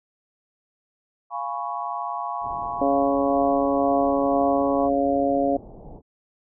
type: chord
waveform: sine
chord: C# dominant seventh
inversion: first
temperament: equal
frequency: 698.5 / 830.6 / 987.8 / 1108.7 Hz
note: E#5 / G#5 / B5 / C#6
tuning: 0 / 0 / 0 / 0 cents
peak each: -32 / -32 / -32 / -31 dBFS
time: 1.3-4.9 s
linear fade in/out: 50 ms
type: low-pass noise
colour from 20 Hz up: pink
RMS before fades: -42 dBFS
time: 2.4-6.02 s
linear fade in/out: 50 ms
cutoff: 840 Hz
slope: 48 dB/octave
type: harmonic tone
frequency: 139.3 Hz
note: C#3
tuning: 9 cents sharp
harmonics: 2 / 3 / 4 / 5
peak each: -23 / -29 / -23 / -24 dBFS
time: 2.81-5.57 s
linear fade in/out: 5 ms
effects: none